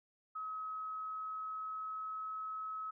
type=tone with pitch glide; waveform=sine; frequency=1277 to 1285.9 Hz; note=D#6 to E6; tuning=+45 to -43 cents; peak=-39 dBFS; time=0.35-2.91 s; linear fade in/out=10 ms; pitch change=+12 cents; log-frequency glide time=0.6-2.34 s; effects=none